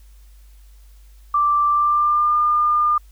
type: tone with pitch glide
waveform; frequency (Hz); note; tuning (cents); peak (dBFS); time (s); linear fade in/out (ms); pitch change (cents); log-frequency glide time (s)
sine; 1174.7 to 1206.3; D6 to D6; 0 to +46; -14; 1.34-2.98; 5; +46; 1.69-2.36
effects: added 50 Hz sine -43 dBFS peak until 3.11 s + white hiss -59 dBFS RMS until 3.11 s